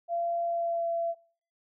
sine tone with pitch glide, 684 to 675 Hz, F5 to E5, -36 to +41 cents, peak -27 dBFS, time 0.08-1.15 s, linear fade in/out 50 ms, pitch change -23 cents, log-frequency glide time 0.44-0.87 s, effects noise-tail reverb RT60 0.5 s tail -24 dB re dry

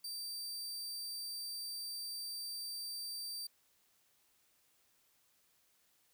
sawtooth tone, 4666 Hz, D8, 12 cents flat, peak -38 dBFS, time 0.04-3.47 s, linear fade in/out 5 ms, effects white hiss -73 dBFS RMS until 6.13 s

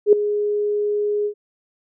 sine tone with ADSR envelope, 415.3 Hz, G#4, in tune, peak -5 dBFS, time 0.06-1.34 s, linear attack 68 ms, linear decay 3 ms, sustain -13 dB, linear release 84 ms, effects none

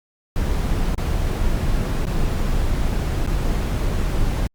brown noise with dropouts, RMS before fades -20 dBFS, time 0.36-4.47 s, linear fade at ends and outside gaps 1 ms, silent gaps 0.947-0.979 / 2.054-2.068 / 3.265-3.273 s, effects Opus 48 kbps

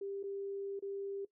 sine tone with dropouts, 396.1 Hz, G4, 18 cents sharp, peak -38 dBFS, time 0.01-1.25 s, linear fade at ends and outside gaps 5 ms, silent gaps 0.23-0.237 / 0.793-0.823 s, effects noise-tail reverb RT60 0.1 s tail -17 dB re dry

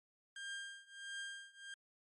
30% pulse tone with tremolo, 1600 Hz, G6, 35 cents sharp, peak -39 dBFS, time 0.36-1.74 s, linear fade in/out 2 ms, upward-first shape triangle, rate 1.5 Hz, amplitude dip 95%, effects MP3 48 kbps

